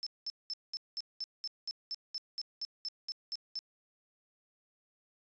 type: tone bursts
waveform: sine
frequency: 5274 Hz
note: E8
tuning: in tune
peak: -34 dBFS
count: 16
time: 0.03-3.59 s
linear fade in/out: 0 ms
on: 35 ms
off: 200 ms
effects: tanh soft clip ceiling -31 dBFS + resampled to 16000 Hz